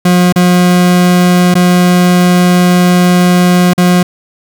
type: tone with dropouts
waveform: 40% pulse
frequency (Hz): 178.8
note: F3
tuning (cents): +41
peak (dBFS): -4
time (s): 0.05-4.03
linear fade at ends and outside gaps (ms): 5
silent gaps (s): 0.325-0.359 / 1.542-1.552 / 3.735-3.778
effects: none